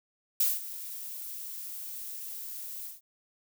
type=noise with ADSR envelope; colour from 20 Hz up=violet; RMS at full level=-24 dBFS; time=0.4-3.01 s; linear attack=6 ms; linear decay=190 ms; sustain=-16 dB; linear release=160 ms; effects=none